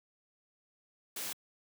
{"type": "noise", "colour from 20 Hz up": "white", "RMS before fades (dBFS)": -39, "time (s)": [1.16, 1.33], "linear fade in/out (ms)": 5, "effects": ["high-pass 150 Hz 12 dB/octave"]}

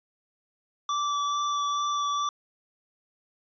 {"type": "tone with vibrato", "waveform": "square", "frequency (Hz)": 1161, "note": "D6", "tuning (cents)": -20, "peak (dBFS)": -26, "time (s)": [0.89, 2.29], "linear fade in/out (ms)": 2, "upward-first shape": "sine", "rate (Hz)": 2.3, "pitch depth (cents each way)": 11, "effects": ["resampled to 16000 Hz"]}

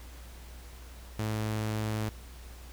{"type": "tone", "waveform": "sawtooth", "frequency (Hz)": 108.3, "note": "A2", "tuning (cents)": -27, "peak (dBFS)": -26, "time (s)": [1.19, 2.09], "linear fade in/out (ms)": 0, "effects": ["added 60 Hz sine -45 dBFS peak until 2.72 s", "pink hiss -53 dBFS RMS until 2.72 s"]}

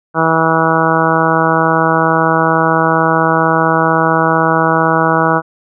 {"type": "harmonic tone", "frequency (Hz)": 162.2, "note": "E3", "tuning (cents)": -28, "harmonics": [1, 2, 3, 4, 5, 6, 7, 8, 9], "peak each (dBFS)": [-18, -18, -18, -18, -18, -18, -18, -18, -18], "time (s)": [0.14, 5.42], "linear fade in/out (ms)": 50, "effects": []}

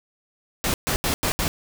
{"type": "noise bursts at uneven times", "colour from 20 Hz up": "pink", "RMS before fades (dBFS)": -23, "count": 5, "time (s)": [[0.64, 0.74], [0.87, 0.96], [1.04, 1.14], [1.23, 1.32], [1.39, 1.48]], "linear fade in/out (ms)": 0, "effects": []}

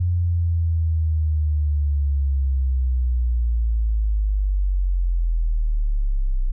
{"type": "linear sweep", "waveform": "sine", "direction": "down", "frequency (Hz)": [89, 30.87], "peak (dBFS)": -17, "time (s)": [0, 6.52], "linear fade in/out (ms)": 10, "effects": []}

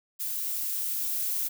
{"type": "noise with level ramp", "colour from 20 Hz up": "violet", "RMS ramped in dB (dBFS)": [-32, -29], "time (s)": [0.19, 1.49], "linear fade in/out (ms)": 20, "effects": []}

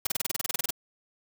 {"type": "noise bursts", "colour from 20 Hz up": "white", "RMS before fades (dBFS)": -28, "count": 14, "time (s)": [0.05, 0.707], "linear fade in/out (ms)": 5, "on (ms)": 20, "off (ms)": 29, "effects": []}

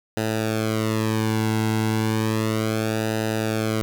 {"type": "tone with flanger", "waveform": "sawtooth", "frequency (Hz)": 110, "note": "A2", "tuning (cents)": 0, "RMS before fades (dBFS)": -23, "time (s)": [0.17, 3.82], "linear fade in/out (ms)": 0, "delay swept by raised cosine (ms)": [0.9, 1.68], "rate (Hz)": 0.33, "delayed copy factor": -0.95, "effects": []}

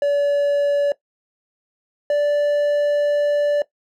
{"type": "tone pair in turn", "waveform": "triangle", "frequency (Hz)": [573, 583.7], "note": ["D5", "D5"], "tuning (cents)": [-43, -11], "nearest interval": "unison", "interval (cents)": 32, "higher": "second", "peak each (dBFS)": -13, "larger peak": "neither", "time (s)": [[0.02, 0.92], [2.1, 3.62]], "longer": "second", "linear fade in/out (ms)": 2, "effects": ["noise-tail reverb RT60 0.1 s tail -17 dB re dry"]}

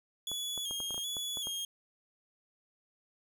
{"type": "tone with vibrato", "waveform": "sawtooth", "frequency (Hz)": 3322, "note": "G#7", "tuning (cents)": 0, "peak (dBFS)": -32, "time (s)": [0.27, 1.65], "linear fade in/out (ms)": 2, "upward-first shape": "square", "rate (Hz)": 1.3, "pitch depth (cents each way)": 43}
{"type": "clicks", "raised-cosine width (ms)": 1, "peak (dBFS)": -31, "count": 10, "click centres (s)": [0.316, 0.577, 0.71, 0.803, 0.907, 0.944, 0.979, 1.168, 1.372, 1.471]}
{"effects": []}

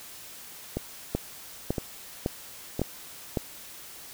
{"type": "two click trains", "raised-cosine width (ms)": 2, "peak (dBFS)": [-15, -12], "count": [3, 5], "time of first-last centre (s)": [[0.77, 2.794], [1.15, 3.372]], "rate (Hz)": [0.988, 1.8], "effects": ["white hiss -45 dBFS RMS until 4.13 s"]}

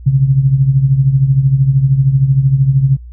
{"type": "tone with tremolo", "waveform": "sine", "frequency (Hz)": 135.3, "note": "C#3", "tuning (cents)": -42, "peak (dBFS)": -4, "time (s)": [0.06, 2.97], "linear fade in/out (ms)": 10, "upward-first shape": "triangle", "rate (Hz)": 13, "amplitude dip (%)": 75, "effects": ["added 60 Hz sine -29 dBFS peak until 3.12 s"]}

